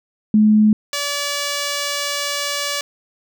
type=tone pair in turn; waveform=sine / 5% pulse; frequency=213.7 / 575 Hz; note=G#3 / D5; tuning=+50 / -37 cents; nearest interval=octave + perfect fourth; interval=1713 cents; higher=second; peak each=-9 dBFS; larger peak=neither; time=0.34-0.73 / 0.93-2.81 s; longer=second; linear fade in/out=2 ms; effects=none